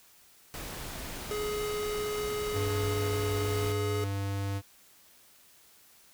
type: noise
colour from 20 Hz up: pink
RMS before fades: -40 dBFS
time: 0.54-3.72 s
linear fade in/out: 0 ms
type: tone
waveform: square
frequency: 420 Hz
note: G#4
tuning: 19 cents sharp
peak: -32 dBFS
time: 1.31-4.04 s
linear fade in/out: 0 ms
type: tone with pitch glide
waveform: square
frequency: 98 to 98.97 Hz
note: G2 to G2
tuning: 0 to +17 cents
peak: -31 dBFS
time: 2.52-4.62 s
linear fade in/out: 50 ms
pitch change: +17 cents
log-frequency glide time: 3.3-3.89 s
effects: white hiss -59 dBFS RMS until 6.13 s